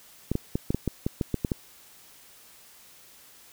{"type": "clicks", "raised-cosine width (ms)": 3, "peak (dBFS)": -12, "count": 11, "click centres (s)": [0.316, 0.354, 0.555, 0.705, 0.746, 0.877, 1.065, 1.212, 1.343, 1.448, 1.518], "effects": ["white hiss -53 dBFS RMS until 3.52 s"]}